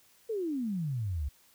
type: exponential sweep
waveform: sine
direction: down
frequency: 466.2 to 65.41 Hz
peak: -30 dBFS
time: 0.29-1.29 s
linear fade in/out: 10 ms
effects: white hiss -63 dBFS RMS until 1.54 s